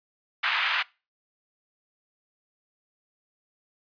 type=band-pass noise; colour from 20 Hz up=white; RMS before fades=-26 dBFS; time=0.43-0.83 s; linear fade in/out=10 ms; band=1000 to 3000 Hz; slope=24 dB/octave; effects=noise-tail reverb RT60 0.3 s tail -23 dB re dry + resampled to 11025 Hz